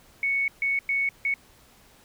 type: tone bursts at uneven times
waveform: sine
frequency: 2217 Hz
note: C#7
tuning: in tune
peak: -22 dBFS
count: 4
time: 0.23-0.48 / 0.62-0.79 / 0.89-1.09 / 1.25-1.34 s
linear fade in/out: 2 ms
effects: pink hiss -56 dBFS RMS until 2.04 s